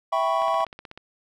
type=chord; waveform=triangle; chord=C# half-diminished seventh; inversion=first; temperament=equal; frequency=659.3 / 784 / 987.8 / 1108.7 Hz; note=E5 / G5 / B5 / C#6; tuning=0 / 0 / 0 / 0 cents; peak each=-23 / -25 / -25 / -24 dBFS; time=0.12-0.65 s; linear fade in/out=10 ms
type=click train; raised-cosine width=0.3 ms; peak=-24 dBFS; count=10; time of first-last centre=0.42-0.976 s; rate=16.2 Hz
effects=none